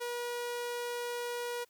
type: tone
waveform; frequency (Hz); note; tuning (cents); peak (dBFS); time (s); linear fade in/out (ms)
sawtooth; 481.7; B4; -43; -31; 0-1.65; 20
effects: white hiss -70 dBFS RMS until 1.69 s